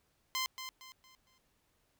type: tone with echo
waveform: 10% pulse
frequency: 1039 Hz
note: C6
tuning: 12 cents flat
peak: -24 dBFS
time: 0.35-0.46 s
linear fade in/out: 0 ms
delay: 230 ms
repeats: 4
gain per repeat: -9 dB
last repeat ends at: 1.38 s
effects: pink hiss -75 dBFS RMS until 1.99 s